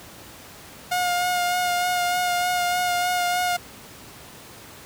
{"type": "tone with vibrato", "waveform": "sawtooth", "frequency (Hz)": 715, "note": "F5", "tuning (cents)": 41, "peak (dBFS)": -17, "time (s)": [0.91, 3.57], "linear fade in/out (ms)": 10, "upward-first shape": "sine", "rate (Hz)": 3.3, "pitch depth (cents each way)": 19, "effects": ["pink hiss -43 dBFS RMS until 4.85 s", "high-pass 80 Hz 12 dB/octave"]}